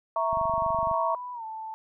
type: chord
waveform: sine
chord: A# diminished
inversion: second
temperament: equal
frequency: 659.3 / 932.3 / 1108.7 Hz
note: E5 / A#5 / C#6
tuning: 0 / 0 / 0 cents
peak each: -28 dBFS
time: 0.16-1.15 s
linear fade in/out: 2 ms
type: click train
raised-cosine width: 5 ms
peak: -28 dBFS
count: 15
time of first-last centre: 0.33-0.913 s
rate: 24 Hz
type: tone with pitch glide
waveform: sine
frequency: 989 to 881.1 Hz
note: B5 to A5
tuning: +2 to +2 cents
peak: -34 dBFS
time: 0.94-1.74 s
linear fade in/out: 0 ms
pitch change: -200 cents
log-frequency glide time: 1.33-1.44 s
effects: none